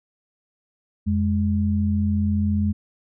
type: tone pair together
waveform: sine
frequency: 87.31 / 207.7 Hz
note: F2 / G#3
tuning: 0 / 0 cents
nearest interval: octave + minor third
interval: 1500 cents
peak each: -21 dBFS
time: 1.06-2.73 s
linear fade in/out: 20 ms
effects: none